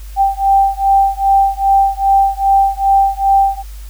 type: beating tone pair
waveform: sine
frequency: 784 / 786.5 Hz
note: G5 / G5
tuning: 0 / +6 cents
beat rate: 2.5 Hz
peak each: -12 dBFS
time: 0.16-3.63 s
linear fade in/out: 50 ms
effects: added 50 Hz sine -27 dBFS peak until 3.89 s + white hiss -43 dBFS RMS until 3.89 s